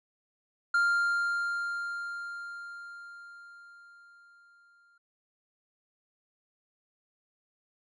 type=tone with exponential decay; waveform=triangle; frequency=1396.9 Hz; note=F6; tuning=in tune; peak=-20 dBFS; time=0.74-4.98 s; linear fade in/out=5 ms; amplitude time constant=920 ms; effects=resampled to 24000 Hz

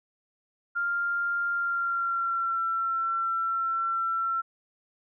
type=tone with pitch glide; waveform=sine; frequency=1396.9 to 1349.3 Hz; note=F6 to E6; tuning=0 to +40 cents; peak=-25 dBFS; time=0.75-4.42 s; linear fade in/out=20 ms; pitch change=-60 cents; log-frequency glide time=1.51-2.65 s; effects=none

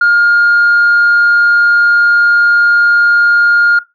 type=tone; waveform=sine; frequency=1415 Hz; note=F6; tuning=22 cents sharp; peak=-4 dBFS; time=0.01-3.79 s; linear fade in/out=5 ms; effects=noise-tail reverb RT60 0.2 s tail -18 dB re dry + tanh soft clip ceiling -3 dBFS

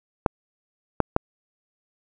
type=clicks; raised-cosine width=1 ms; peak=-3 dBFS; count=3; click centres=0.262 / 1.003 / 1.164 s; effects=none

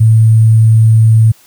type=tone with sample-and-hold; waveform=sine; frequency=111.3 Hz; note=A2; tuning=20 cents sharp; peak=-3 dBFS; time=0-1.32 s; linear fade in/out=10 ms; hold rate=8820 Hz; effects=white hiss -45 dBFS RMS until 1.46 s

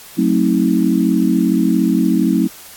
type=chord; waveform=sine; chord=F# diminished seventh; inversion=none; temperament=just; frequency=185 / 222 / 266.4 / 319.7 Hz; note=F#3 / A3 / C4 / Eb4; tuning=0 / +16 / +31 / +47 cents; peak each=-17 dBFS; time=0.17-2.48 s; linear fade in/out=20 ms; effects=white hiss -38 dBFS RMS until 2.76 s + AAC 64 kbps

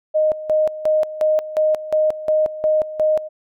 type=tone with tremolo; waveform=sine; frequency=619 Hz; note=D#5; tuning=9 cents flat; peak=-13 dBFS; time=0.14-3.29 s; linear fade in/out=20 ms; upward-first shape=square; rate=2.8 Hz; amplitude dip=80%; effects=none

